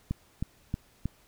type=click train; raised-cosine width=5 ms; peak=-17 dBFS; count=4; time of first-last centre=0.11-1.056 s; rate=3.17 Hz; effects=pink hiss -62 dBFS RMS until 1.27 s